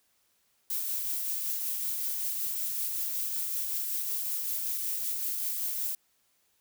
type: noise with tremolo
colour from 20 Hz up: violet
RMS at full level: -31 dBFS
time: 0.7-5.95 s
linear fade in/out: 2 ms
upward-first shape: triangle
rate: 5.3 Hz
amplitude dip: 30%
effects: white hiss -71 dBFS RMS until 6.6 s